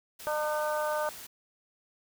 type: noise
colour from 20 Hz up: white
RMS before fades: -45 dBFS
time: 0.19-1.27 s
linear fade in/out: 10 ms
type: harmonic tone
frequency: 303 Hz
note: D#4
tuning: 46 cents flat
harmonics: 2 / 3 / 4 / 5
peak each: -30 / -34 / -36 / -38 dBFS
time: 0.27-1.09 s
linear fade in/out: 0 ms
effects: none